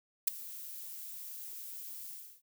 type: noise with ADSR envelope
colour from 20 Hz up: violet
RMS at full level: -24 dBFS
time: 0.27-2.42 s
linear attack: 10 ms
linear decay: 7 ms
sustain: -21 dB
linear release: 320 ms
effects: none